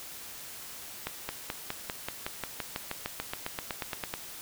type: accelerating click train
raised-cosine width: 0.3 ms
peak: -16 dBFS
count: 21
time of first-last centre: 1.07-4.139 s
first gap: 220 ms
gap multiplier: 0.96
effects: white hiss -44 dBFS RMS until 4.41 s

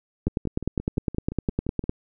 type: two click trains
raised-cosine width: 3 ms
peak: -10 / -20 dBFS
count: 17 / 10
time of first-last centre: 0.27-1.894 / 0.28-1.84 s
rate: 9.85 / 5.77 Hz
effects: none

